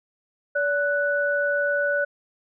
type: tone pair together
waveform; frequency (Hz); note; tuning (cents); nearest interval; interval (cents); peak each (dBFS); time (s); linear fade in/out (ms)
sine; 575 / 1482.8; D5 / F#6; -37 / +3; octave + major third; 1640; -23; 0.55-2.05; 10
effects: none